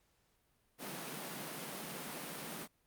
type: high-pass noise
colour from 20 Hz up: pink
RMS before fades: -44 dBFS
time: 0.78-2.68 s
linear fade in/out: 50 ms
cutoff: 140 Hz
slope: 96 dB/octave
effects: pink hiss -75 dBFS RMS until 2.86 s + Opus 48 kbps